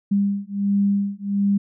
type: beating tone pair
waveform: sine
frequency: 199.6 / 201 Hz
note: G3 / G3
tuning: +32 / +44 cents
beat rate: 1.4 Hz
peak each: -21 dBFS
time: 0.11-1.58 s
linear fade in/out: 10 ms
effects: none